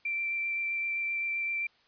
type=tone with vibrato; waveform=sine; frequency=2349 Hz; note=D7; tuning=in tune; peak=-29 dBFS; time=0.05-1.67 s; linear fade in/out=5 ms; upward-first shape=triangle; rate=7.7 Hz; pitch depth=12 cents each way; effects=white hiss -65 dBFS RMS until 1.87 s + resampled to 11025 Hz